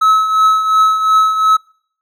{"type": "tone with tremolo", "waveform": "triangle", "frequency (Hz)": 1291, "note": "E6", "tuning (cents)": -37, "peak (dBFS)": -4, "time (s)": [0.01, 1.57], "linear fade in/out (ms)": 10, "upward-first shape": "triangle", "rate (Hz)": 2.8, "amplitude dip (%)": 65, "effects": ["noise-tail reverb RT60 0.6 s tail -26 dB re dry"]}